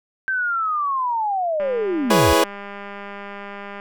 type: linear sweep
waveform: sine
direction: down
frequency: 1568 to 55.2 Hz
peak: -19 dBFS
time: 0.28-2.33 s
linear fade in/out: 0 ms
type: click train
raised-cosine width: 0.5 ms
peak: -20 dBFS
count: 443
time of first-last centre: 1.6-3.799 s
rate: 201 Hz
type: chord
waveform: 25% pulse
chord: C# minor seventh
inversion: first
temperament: equal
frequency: 329.6 / 415.3 / 493.9 / 554.4 Hz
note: E4 / G#4 / B4 / C#5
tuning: 0 / 0 / 0 / 0 cents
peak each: -16 dBFS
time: 2.1-2.44 s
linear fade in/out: 5 ms
effects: none

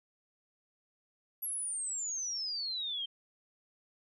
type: exponential sweep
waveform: sine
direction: down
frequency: 11580 to 3136 Hz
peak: -34 dBFS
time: 1.42-3.06 s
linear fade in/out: 10 ms
effects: none

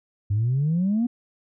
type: exponential sweep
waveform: sine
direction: up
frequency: 98.3 to 247 Hz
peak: -18 dBFS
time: 0.3-1.07 s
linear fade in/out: 10 ms
effects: tanh soft clip ceiling -16 dBFS

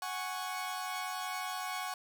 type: chord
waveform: sawtooth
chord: F# suspended second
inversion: none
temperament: equal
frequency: 740 / 830.6 / 1108.7 Hz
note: F#5 / G#5 / C#6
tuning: 0 / 0 / 0 cents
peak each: -36 / -39 / -36 dBFS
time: 0.02-1.94 s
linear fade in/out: 2 ms
effects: none

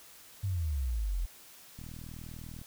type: exponential sweep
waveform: sine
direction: down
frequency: 102.1 to 40.38 Hz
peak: -29 dBFS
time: 0.43-1.26 s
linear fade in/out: 10 ms
type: click train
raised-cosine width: 5 ms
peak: -33 dBFS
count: 34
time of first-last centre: 1.79-2.615 s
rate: 40 Hz
effects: white hiss -54 dBFS RMS until 2.66 s

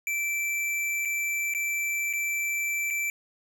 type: tone with dropouts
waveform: square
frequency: 2334 Hz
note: D7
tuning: 11 cents flat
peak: -27 dBFS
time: 0.07-3.1 s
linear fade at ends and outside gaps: 1 ms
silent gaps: 1.051-1.055 / 1.538-1.548 / 2.129-2.135 / 2.903-2.907 s
effects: none

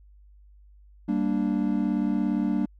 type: chord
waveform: triangle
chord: G minor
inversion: none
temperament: equal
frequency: 196 / 233.1 / 293.7 Hz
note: G3 / Bb3 / D4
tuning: 0 / 0 / 0 cents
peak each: -25 dBFS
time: 1.08-2.66 s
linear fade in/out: 10 ms
effects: added 50 Hz sine -50 dBFS peak until 2.79 s

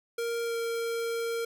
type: tone with pitch glide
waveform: square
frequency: 466.2 to 462.4 Hz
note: A#4 to A#4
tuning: 0 to -14 cents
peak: -30 dBFS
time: 0.18-1.45 s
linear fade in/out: 5 ms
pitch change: -14 cents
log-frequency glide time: 0.44-0.56 s
effects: none

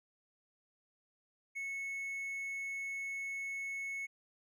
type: tone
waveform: triangle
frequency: 2200 Hz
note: C#7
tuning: 14 cents flat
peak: -36 dBFS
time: 1.55-4.07 s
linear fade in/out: 20 ms
effects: none

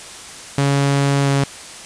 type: tone with pitch glide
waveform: sawtooth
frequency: 140 to 138.87 Hz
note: C#3 to C#3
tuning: +18 to +3 cents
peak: -10 dBFS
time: 0.58-1.44 s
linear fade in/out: 2 ms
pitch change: -15 cents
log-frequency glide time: 1.23-1.28 s
effects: white hiss -35 dBFS RMS until 1.85 s + resampled to 22050 Hz

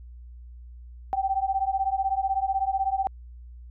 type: beating tone pair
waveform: sine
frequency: 767 / 783 Hz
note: G5 / G5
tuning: -38 / -2 cents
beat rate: 16 Hz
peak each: -26 dBFS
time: 1.13-3.07 s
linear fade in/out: 0 ms
effects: added 60 Hz sine -41 dBFS peak until 3.7 s

